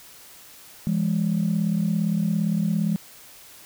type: tone pair together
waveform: sine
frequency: 168.5 / 206 Hz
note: E3 / G#3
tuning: +38 / -14 cents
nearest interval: minor third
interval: 348 cents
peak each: -22 dBFS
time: 0.87-2.96 s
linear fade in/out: 0 ms
effects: tanh soft clip ceiling -14 dBFS + white hiss -47 dBFS RMS until 3.65 s